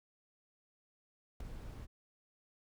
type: noise with ADSR envelope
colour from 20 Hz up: brown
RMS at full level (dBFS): -36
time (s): 1.4-1.87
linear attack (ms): 5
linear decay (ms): 4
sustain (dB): -10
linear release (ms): 32
effects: none